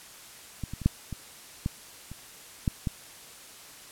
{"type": "clicks", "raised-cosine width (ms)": 5, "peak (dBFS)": [-20, -23, -25, -8, -22, -15, -28, -12, -15], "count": 9, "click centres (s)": [0.637, 0.736, 0.817, 0.86, 1.127, 1.661, 2.116, 2.678, 2.872], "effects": ["white hiss -48 dBFS RMS until 3.91 s", "low-pass 12000 Hz 12 dB/octave"]}